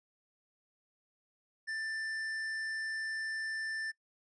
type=tone with hard clipping; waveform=sine; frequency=1774 Hz; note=A6; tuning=14 cents sharp; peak=-37 dBFS; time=1.67-3.92 s; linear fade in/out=20 ms; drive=8 dB; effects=noise-tail reverb RT60 0.1 s tail -22 dB re dry + resampled to 22050 Hz